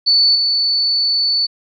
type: tone with level steps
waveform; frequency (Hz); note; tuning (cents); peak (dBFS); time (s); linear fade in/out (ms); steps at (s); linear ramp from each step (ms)
sine; 4478; C#8; +17; -9 / -13; 0.06-1.47; 20; 0.35; 5
effects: none